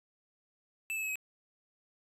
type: tone with pitch steps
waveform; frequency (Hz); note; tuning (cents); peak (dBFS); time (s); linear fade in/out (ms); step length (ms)
square; 2637 / 2605 / 2574 / 2543; E7 / E7 / E7 / D#7; 0 / -21 / -42 / +37; -34; 0.9-1.156; 0; 64
effects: resampled to 32000 Hz